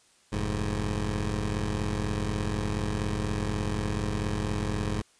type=tone pair together; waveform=15% pulse; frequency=44.11 / 104.9 Hz; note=F1 / G#2; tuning=+18 / +18 cents; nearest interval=octave + minor third; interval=1500 cents; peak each=-24 dBFS; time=0.32-5.02 s; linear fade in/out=10 ms; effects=white hiss -62 dBFS RMS until 5.19 s + resampled to 22050 Hz